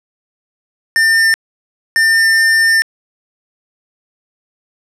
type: tone bursts at uneven times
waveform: square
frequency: 1801 Hz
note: A6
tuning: 40 cents sharp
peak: -9 dBFS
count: 2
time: 0.96-1.34 / 1.96-2.82 s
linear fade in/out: 0 ms
effects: low-pass 10000 Hz 12 dB/octave + 8-bit